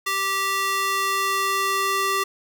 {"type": "tone with high-pass filter sweep", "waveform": "square", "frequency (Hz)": 390.1, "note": "G4", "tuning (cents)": -8, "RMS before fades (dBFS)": -23, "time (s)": [0.06, 2.24], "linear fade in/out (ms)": 10, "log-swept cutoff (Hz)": [1400, 830], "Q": 1.2, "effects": []}